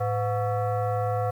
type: tone with frequency modulation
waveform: sine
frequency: 107.7 Hz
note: A2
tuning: 37 cents flat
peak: -23 dBFS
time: 0-1.31 s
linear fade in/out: 10 ms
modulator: 614 Hz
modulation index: 1.3
effects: 9-bit